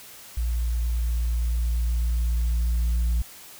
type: tone with level ramp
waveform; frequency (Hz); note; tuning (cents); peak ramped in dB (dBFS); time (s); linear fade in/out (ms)
sine; 58.27; A#1; 0; -21 to -17; 0.37-3.22; 5
effects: tanh soft clip ceiling -19 dBFS + white hiss -45 dBFS RMS until 3.59 s